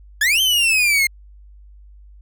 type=exponential two-way sweep; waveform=40% pulse; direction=up then down; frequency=1648 to 3152 to 2110 Hz; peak=-13 dBFS; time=0.21-1.07 s; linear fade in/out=5 ms; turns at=0.41 s; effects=added 50 Hz sine -41 dBFS peak until 2.21 s